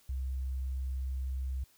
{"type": "tone", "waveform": "sine", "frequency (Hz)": 65.41, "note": "C2", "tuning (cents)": 0, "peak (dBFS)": -32, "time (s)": [0.09, 1.64], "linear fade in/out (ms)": 5, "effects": ["white hiss -65 dBFS RMS until 1.77 s"]}